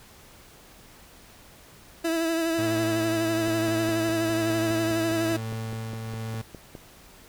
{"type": "tone with vibrato", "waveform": "30% pulse", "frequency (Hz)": 328.9, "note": "E4", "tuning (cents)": -4, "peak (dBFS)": -21, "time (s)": [2.04, 5.37], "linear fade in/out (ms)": 10, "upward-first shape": "triangle", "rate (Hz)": 12, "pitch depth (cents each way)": 38}
{"type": "tone with tremolo", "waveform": "35% pulse", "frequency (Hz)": 112, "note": "A2", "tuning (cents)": 31, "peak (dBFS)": -28, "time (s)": [2.58, 6.42], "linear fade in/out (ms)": 10, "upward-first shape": "triangle", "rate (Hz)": 1.1, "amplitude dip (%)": 30}
{"type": "click train", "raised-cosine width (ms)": 2, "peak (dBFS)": -26, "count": 17, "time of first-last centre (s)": [3.48, 6.752], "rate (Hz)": 4.89}
{"effects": ["pink hiss -51 dBFS RMS until 7.28 s"]}